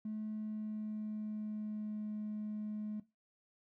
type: tone with pitch glide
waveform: triangle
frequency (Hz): 215.2 to 212.1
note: A3 to G#3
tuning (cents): -38 to +37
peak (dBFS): -34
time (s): 0.05-3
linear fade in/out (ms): 5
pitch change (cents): -25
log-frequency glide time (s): 0.28-2.11
effects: noise-tail reverb RT60 0.2 s tail -18 dB re dry + tanh soft clip ceiling -35 dBFS